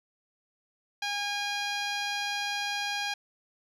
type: tone with low-pass filter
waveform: 10% pulse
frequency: 815 Hz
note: G#5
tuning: 33 cents flat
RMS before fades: -32 dBFS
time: 1.02-3.14 s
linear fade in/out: 5 ms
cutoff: 6900 Hz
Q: 0.76
effects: none